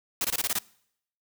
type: noise bursts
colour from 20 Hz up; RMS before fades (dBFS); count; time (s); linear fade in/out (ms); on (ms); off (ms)
white; -27; 7; 0.21-0.587; 2; 35; 22
effects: noise-tail reverb RT60 0.7 s tail -23 dB re dry